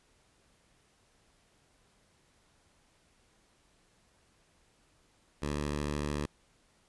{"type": "tone", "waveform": "10% pulse", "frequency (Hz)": 73.42, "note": "D2", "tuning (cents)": 0, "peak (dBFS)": -24, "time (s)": [5.42, 6.26], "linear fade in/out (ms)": 5, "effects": ["pink hiss -68 dBFS RMS until 6.88 s", "resampled to 24000 Hz"]}